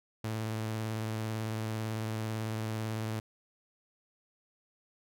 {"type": "tone with vibrato", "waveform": "sawtooth", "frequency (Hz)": 110, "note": "A2", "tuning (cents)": 0, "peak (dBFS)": -29, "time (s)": [0.24, 3.2], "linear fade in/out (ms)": 5, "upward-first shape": "square", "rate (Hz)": 18, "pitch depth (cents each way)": 21, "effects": []}